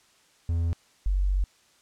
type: tone pair in turn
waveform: triangle / sine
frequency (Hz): 83.9 / 47.35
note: E2 / F#1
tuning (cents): +31 / +41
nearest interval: minor seventh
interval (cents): 990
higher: first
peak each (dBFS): -21 / -21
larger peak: neither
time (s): 0.49-0.73 / 1.06-1.44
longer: second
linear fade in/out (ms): 0
effects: white hiss -61 dBFS RMS until 1.81 s + low-pass 8000 Hz 12 dB/octave